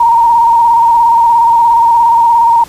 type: tone with vibrato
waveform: sine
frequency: 932.3 Hz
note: A#5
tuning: in tune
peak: -4 dBFS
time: 0-2.64 s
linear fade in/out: 5 ms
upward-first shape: square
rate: 17 Hz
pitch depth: 30 cents each way
effects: pink hiss -35 dBFS RMS until 2.68 s + resampled to 32000 Hz